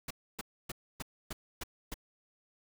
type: noise bursts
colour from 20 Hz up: pink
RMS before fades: -39 dBFS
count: 7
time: 0.08-1.942 s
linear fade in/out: 5 ms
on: 26 ms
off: 280 ms
effects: none